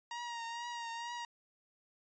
sawtooth tone with vibrato, 940 Hz, A#5, 14 cents sharp, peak -36 dBFS, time 0.11-1.25 s, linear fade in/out 2 ms, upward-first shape triangle, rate 2.2 Hz, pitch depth 41 cents each way, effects resampled to 16000 Hz

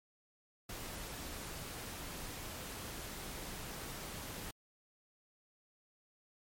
pink noise, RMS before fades -45 dBFS, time 0.69-4.51 s, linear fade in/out 5 ms, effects MP3 64 kbps

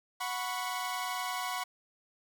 sawtooth chord, F# suspended fourth, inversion none, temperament equal with one note detuned, 735.3 / 987.8 / 1108.7 Hz, F#5 / B5 / C#6, -11 / 0 / 0 cents, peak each -34 dBFS, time 0.2-1.64 s, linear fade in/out 10 ms, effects none

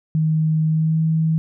sine tone with pitch glide, 157.3 to 160.05 Hz, D#3 to D#3, +19 to +49 cents, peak -15 dBFS, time 0.15-1.38 s, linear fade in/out 0 ms, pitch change +30 cents, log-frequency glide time 0.67-1 s, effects none

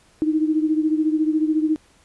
sine beating tone pair, 308.9 / 322.9 Hz, D#4 / E4, -12 / -36 cents, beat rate 14 Hz, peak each -18 / -23 dBFS, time 0.22-1.76 s, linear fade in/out 0 ms, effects pink hiss -56 dBFS RMS until 2.04 s + resampled to 24000 Hz

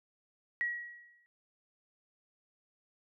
sine tone with exponential decay, 1913 Hz, A#6, 44 cents sharp, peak -28 dBFS, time 0.61-1.26 s, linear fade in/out 0 ms, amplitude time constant 140 ms, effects none

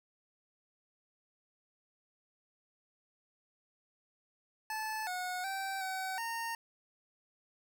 25% pulse tone with pitch steps, 870 / 729 / 776 / 758 / 920 Hz, A5 / F#5 / G5 / F#5 / A#5, -20 / -26 / -18 / +42 / -23 cents, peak -32 dBFS, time 4.7-6.55 s, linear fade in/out 2 ms, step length 370 ms, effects none

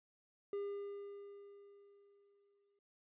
triangle tone with exponential decay, 403.2 Hz, G4, 49 cents sharp, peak -35 dBFS, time 0.53-2.79 s, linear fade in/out 2 ms, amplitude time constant 490 ms, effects resampled to 8000 Hz

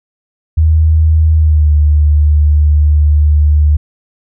sine tone with pitch glide, 79 to 74.74 Hz, D#2 to D2, +27 to +31 cents, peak -5 dBFS, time 0.57-3.77 s, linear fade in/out 10 ms, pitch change -96 cents, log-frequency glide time 1.35-1.71 s, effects none

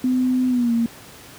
sine tone with pitch glide, 254.3 to 231.9 Hz, C4 to A#3, -49 to -9 cents, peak -16 dBFS, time 0.04-0.86 s, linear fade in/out 2 ms, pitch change -160 cents, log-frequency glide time 0.48-0.73 s, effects pink hiss -42 dBFS RMS until 1.38 s + high-pass 80 Hz 12 dB/octave

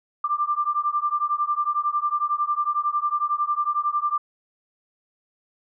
sine beating tone pair, 1181 / 1192 Hz, D6 / D6, +9 / +25 cents, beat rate 11 Hz, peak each -24 dBFS, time 0.24-4.18 s, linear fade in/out 5 ms, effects none

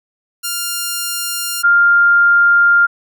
5% pulse / sine tone pair in turn, 1400 / 1400 Hz, F6 / F6, +4 / +4 cents, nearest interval unison, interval 0 cents, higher neither, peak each -7 dBFS, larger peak neither, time 0.43-1.63 / 1.63-2.87 s, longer second, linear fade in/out 20 ms, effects none

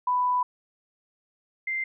sine tone pair in turn, 993 / 2088 Hz, B5 / C7, +9 / -4 cents, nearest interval octave + minor second, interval 1287 cents, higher second, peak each -21 / -26 dBFS, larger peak first, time 0.07-0.43 / 1.67-1.84 s, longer first, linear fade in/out 5 ms, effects none

